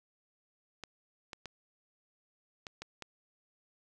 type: clicks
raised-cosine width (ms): 0.2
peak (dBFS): -25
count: 6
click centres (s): 0.837 / 1.332 / 1.457 / 2.668 / 2.82 / 3.023
effects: none